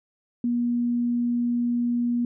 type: tone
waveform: sine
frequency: 240 Hz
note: B3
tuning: 49 cents flat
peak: -21 dBFS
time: 0.44-2.25 s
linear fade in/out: 2 ms
effects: none